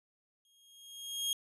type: tone with exponential growth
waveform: sawtooth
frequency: 3257 Hz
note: G#7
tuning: 34 cents flat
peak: -26 dBFS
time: 0.45-1.33 s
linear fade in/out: 1 ms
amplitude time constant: 190 ms
effects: resampled to 32000 Hz